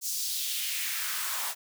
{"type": "noise with high-pass filter sweep", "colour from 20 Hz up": "white", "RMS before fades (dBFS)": -32, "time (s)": [0.01, 1.55], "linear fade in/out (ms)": 50, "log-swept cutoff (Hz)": [6300, 770], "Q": 1.8, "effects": []}